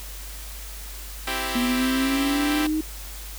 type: chord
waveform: 5% pulse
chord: C major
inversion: none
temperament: equal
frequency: 261.6 / 329.6 / 392 Hz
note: C4 / E4 / G4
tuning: 0 / 0 / 0 cents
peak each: -19 dBFS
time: 1.27-2.67 s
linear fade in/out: 5 ms
type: exponential sweep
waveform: sine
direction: up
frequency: 241.7 to 314.6 Hz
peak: -21 dBFS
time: 1.55-2.81 s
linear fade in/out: 5 ms
effects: added 50 Hz sine -36 dBFS peak until 3.38 s + white hiss -40 dBFS RMS until 3.38 s